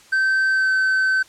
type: tone with pitch glide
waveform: triangle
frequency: 1549 to 1533.9 Hz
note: G6 to G6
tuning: -21 to -38 cents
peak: -14 dBFS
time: 0.12-1.23 s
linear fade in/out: 10 ms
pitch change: -17 cents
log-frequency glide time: 0.51-0.71 s
effects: white hiss -49 dBFS RMS until 1.28 s + low-pass 8000 Hz 12 dB/octave